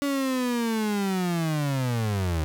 35% pulse linear sweep, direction down, 285.6 to 75.3 Hz, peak -22 dBFS, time 0.02-2.44 s, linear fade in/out 0 ms, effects none

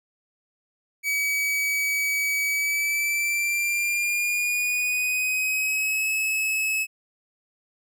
45% pulse tone with pitch glide, 2276 to 2584 Hz, C#7 to E7, +45 to -35 cents, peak -22 dBFS, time 1.03-6.87 s, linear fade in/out 50 ms, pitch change +220 cents, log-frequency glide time 2.49-6.1 s, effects none

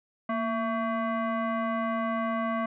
sine tone with frequency modulation, 231.7 Hz, A#3, 10 cents flat, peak -26 dBFS, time 0.29-2.66 s, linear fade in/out 5 ms, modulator 897 Hz, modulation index 1.3, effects none

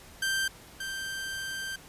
sawtooth tone pair in turn, 1568 / 1568 Hz, G6 / G6, 0 / 0 cents, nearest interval unison, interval 0 cents, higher neither, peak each -23 / -30 dBFS, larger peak first, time 0.22-0.48 / 0.8-1.76 s, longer second, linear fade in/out 5 ms, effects pink hiss -51 dBFS RMS until 1.88 s + resampled to 32000 Hz

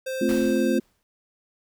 square tone, 523.3 Hz, C5, in tune, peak -28 dBFS, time 0.06-0.79 s, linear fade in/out 10 ms
sine chord, F major, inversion first, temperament equal with one note detuned, 220 / 261.6 / 348 Hz, A3 / C4 / F4, 0 / 0 / -6 cents, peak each -24 dBFS, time 0.21-0.8 s, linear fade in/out 5 ms
pink noise with exponential decay, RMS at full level -34 dBFS, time 0.29-1.03 s, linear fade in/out 0 ms, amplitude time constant 160 ms
effects none

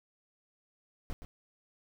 brown noise with echo, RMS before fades -36 dBFS, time 1.1-1.13 s, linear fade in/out 0 ms, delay 120 ms, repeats 1, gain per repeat -9 dB, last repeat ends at 1.25 s, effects none

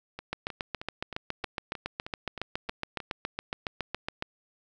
two click trains, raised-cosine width 0.3 ms, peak -22 / -15 dBFS, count 10 / 29, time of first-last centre 0.19-3.002 / 0.33-4.224 s, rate 3.2 / 7.19 Hz, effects none

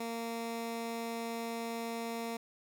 15% pulse tone, 230.6 Hz, A#3, 19 cents flat, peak -30 dBFS, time 0-2.37 s, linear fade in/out 5 ms, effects none

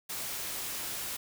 white noise, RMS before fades -37 dBFS, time 0.09-1.17 s, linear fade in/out 10 ms, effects none

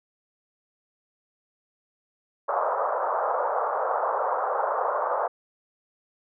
pink band-pass noise, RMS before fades -26 dBFS, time 2.48-5.28 s, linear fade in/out 10 ms, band 500 to 1300 Hz, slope 48 dB/octave, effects none

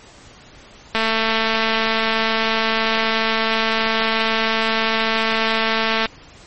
click train, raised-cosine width 0.3 ms, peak -3 dBFS, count 1140, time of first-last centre 0.95-6.058 s, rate 223 Hz, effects pink hiss -44 dBFS RMS until 6.46 s + MP3 32 kbps

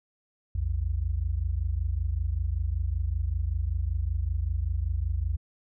sine tone pair together, 58.87 / 84.1 Hz, A#1 / E2, +18 / +35 cents, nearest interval tritone, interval 617 cents, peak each -28 dBFS, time 0.55-5.37 s, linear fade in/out 5 ms, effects none

